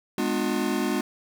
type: chord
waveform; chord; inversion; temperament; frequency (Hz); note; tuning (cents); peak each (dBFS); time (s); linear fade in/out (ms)
square; G# diminished seventh; none; just; 207.7 / 249.2 / 299 / 358.8; G#3 / B3 / D4 / F4; 0 / +16 / +31 / +47; -30; 0.18-1.01; 2
effects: 10-bit